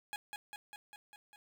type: tone with echo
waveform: 15% pulse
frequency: 830 Hz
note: G#5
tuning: 1 cent flat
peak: -32 dBFS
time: 0.13-0.16 s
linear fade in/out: 0 ms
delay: 200 ms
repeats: 6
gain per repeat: -3 dB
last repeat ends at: 1.36 s
effects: none